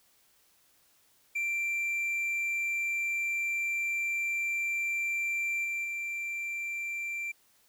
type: tone with level steps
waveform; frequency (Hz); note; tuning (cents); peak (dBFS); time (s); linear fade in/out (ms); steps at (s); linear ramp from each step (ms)
triangle; 2356; D7; +5; -27 / -29 / -31; 1.35-7.32; 10; 5.64 / 5.84; 10
effects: white hiss -66 dBFS RMS until 7.68 s